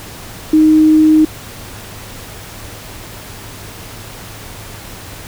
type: tone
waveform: sine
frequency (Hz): 311.1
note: D#4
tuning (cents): 0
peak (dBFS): -5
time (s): 0.53-1.25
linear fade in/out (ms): 5
effects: added 105 Hz sine -37 dBFS peak until 5.27 s + pink hiss -32 dBFS RMS until 5.27 s